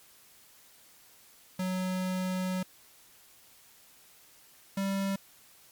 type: tone pair in turn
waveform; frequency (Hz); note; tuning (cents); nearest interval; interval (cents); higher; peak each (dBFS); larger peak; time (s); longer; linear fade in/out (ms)
square; 185 / 195.51; F#3 / G3; 0 / -4; minor second; 96; second; -30 / -29; second; 1.59-2.63 / 4.77-5.16; first; 5
effects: white hiss -58 dBFS RMS until 5.71 s + MP3 96 kbps